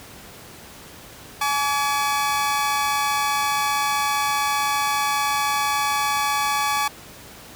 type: tone pair together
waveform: sawtooth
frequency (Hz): 845 / 1145.1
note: G#5 / D6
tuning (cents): +30 / -44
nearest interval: perfect fourth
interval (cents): 526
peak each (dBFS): -19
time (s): 1.41-6.88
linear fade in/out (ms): 5
effects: pink hiss -42 dBFS RMS until 7.55 s + high-pass 60 Hz 12 dB/octave